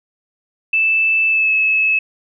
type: tone with pitch glide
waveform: sine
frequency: 2637 to 2593 Hz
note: E7 to E7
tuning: 0 to -29 cents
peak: -12 dBFS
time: 0.73-1.99 s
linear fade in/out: 5 ms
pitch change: -29 cents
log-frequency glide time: 1.28-1.52 s
effects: none